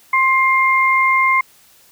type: tone pair together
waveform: sine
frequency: 1056.5 / 2113 Hz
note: C6 / C7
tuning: +16 / +16 cents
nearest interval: octave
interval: 1200 cents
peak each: -14 dBFS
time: 0.13-1.41 s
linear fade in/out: 5 ms
effects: white hiss -50 dBFS RMS until 1.91 s